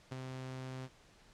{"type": "tone with ADSR envelope", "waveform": "sawtooth", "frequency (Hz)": 130, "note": "C3", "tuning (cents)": -11, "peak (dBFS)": -34, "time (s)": [0.11, 0.89], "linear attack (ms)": 11, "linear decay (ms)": 17, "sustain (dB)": -4, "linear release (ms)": 48, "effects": ["pink hiss -63 dBFS RMS until 1.33 s", "low-pass 7000 Hz 12 dB/octave"]}